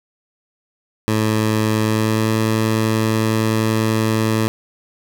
15% pulse tone with pitch glide, 108.9 to 110.48 Hz, A2 to A2, -17 to +8 cents, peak -9 dBFS, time 1.08-4.48 s, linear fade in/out 0 ms, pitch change +25 cents, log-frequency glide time 1.81-2.33 s, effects none

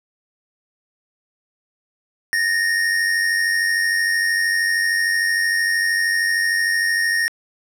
square tone pair together, 1760 / 1853.1 Hz, A6 / A#6, 0 / -11 cents, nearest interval minor second, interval 89 cents, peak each -26 / -18 dBFS, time 2.33-7.28 s, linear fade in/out 0 ms, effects low-pass 12000 Hz 12 dB/octave

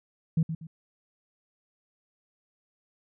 sine tone with echo, 161.4 Hz, E3, 36 cents flat, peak -19 dBFS, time 0.37-0.43 s, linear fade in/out 5 ms, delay 120 ms, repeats 2, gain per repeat -10 dB, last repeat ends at 0.67 s, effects tanh soft clip ceiling -16 dBFS

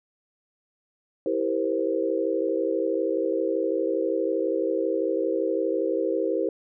sine chord, C dominant seventh, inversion first, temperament just, 327 / 392.4 / 470.9 / 523.3 Hz, E4 / G4 / Bb4 / C5, -14 / +2 / +18 / 0 cents, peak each -28 dBFS, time 1.26-6.49 s, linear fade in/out 2 ms, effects none

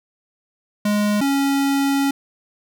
square tone pair in turn, 207.7 / 277.2 Hz, G#3 / C#4, 0 / 0 cents, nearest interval perfect fourth, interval 500 cents, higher second, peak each -17 dBFS, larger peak neither, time 0.85-1.21 / 1.21-2.11 s, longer second, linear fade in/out 5 ms, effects none

